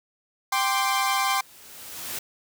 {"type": "chord", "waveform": "sawtooth", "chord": "G suspended fourth", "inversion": "none", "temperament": "equal with one note detuned", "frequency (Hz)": [786.3, 1046.5, 1174.7], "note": ["G5", "C6", "D6"], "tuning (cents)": [5, 0, 0], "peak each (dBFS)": [-22, -21, -25], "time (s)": [0.52, 1.41], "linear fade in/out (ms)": 5}
{"type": "noise with exponential growth", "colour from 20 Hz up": "white", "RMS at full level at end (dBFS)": -31, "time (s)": [0.81, 2.19], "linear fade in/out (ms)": 5, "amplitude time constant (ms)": 300}
{"effects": []}